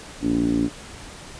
5% pulse tone with low-pass filter, 57.6 Hz, A#1, 20 cents flat, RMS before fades -21 dBFS, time 0.21-0.7 s, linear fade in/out 50 ms, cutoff 280 Hz, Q 6.7, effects pink hiss -40 dBFS RMS until 1.39 s + resampled to 22050 Hz

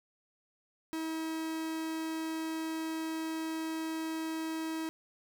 45% pulse tone, 320.8 Hz, E4, 47 cents flat, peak -34 dBFS, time 0.93-4.89 s, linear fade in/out 0 ms, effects none

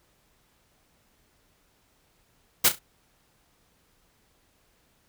white noise with echo, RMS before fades -18 dBFS, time 2.64-2.69 s, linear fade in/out 10 ms, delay 34 ms, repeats 3, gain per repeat -11 dB, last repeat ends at 2.792 s, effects pink hiss -66 dBFS RMS until 5.08 s

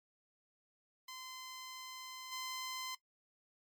10% pulse tone with level steps, 1032 Hz, C6, 24 cents flat, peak -38 / -32 dBFS, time 1.08-2.95 s, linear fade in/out 5 ms, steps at 2.31 s, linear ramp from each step 20 ms, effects noise-tail reverb RT60 0.1 s tail -17 dB re dry + MP3 64 kbps

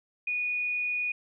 sine tone, 2463 Hz, D#7, 18 cents flat, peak -27 dBFS, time 0.27-1.12 s, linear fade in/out 5 ms, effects none

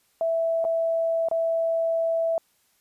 sine tone with dropouts, 659.3 Hz, E5, in tune, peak -21 dBFS, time 0.21-2.38 s, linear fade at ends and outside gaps 1 ms, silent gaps 0.643-0.65 / 1.286-1.313 s, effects white hiss -66 dBFS RMS until 2.8 s + resampled to 32000 Hz

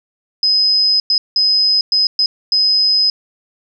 sine tone bursts at uneven times, 5050 Hz, D#8, 25 cents sharp, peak -10 dBFS, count 6, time 0.43-1 / 1.1-1.18 / 1.36-1.81 / 1.92-2.07 / 2.19-2.26 / 2.52-3.1 s, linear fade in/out 2 ms, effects none

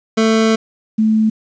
25% pulse / sine tone pair in turn, 222 / 218.3 Hz, A3 / A3, +16 / -13 cents, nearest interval unison, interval 29 cents, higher first, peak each -7 / -10 dBFS, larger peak first, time 0.17-0.56 / 0.98-1.3 s, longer first, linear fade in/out 10 ms, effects resampled to 16000 Hz + 8-bit

